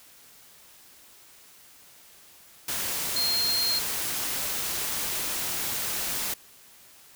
sine tone in noise, 4210 Hz, C8, 10 cents sharp, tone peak -24 dBFS, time 3.16-3.79 s, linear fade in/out 5 ms, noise white, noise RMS -30 dBFS, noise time 2.68-6.34 s, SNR +3 dB, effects white hiss -53 dBFS RMS until 7.15 s

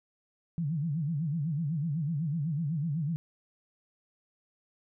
sine tone with vibrato, 154.5 Hz, D#3, 12 cents flat, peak -28 dBFS, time 0.58-3.16 s, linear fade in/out 0 ms, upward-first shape sine, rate 8 Hz, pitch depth 190 cents each way, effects none

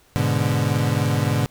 35% pulse chord, G# diminished, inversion none, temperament equal, 103.83 / 123.47 / 146.83 Hz, G#2 / B2 / D3, 0 / 0 / 0 cents, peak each -21 dBFS, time 0.16-1.46 s, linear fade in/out 0 ms, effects pink hiss -56 dBFS RMS until 1.5 s

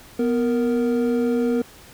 triangle tone pair together, 246.6 / 466.4 Hz, B3 / A#4, -2 / +1 cents, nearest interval major seventh, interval 1103 cents, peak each -18 / -20 dBFS, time 0.19-1.62 s, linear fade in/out 5 ms, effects pink hiss -46 dBFS RMS until 1.93 s

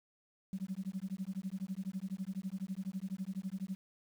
sine tone with tremolo, 190.4 Hz, F#3, 50 cents sharp, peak -33 dBFS, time 0.53-3.75 s, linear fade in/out 0 ms, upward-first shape sine, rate 12 Hz, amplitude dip 100%, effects tanh soft clip ceiling -29 dBFS + 10-bit

